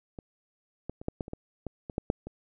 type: clicks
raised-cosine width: 2 ms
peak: -27 / -21 / -28 / -16 / -18 / -28 / -22 / -21 / -24 / -15 / -11 / -26 dBFS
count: 12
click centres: 0.188 / 0.896 / 1.015 / 1.084 / 1.208 / 1.281 / 1.334 / 1.667 / 1.898 / 1.981 / 2.101 / 2.27 s
effects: none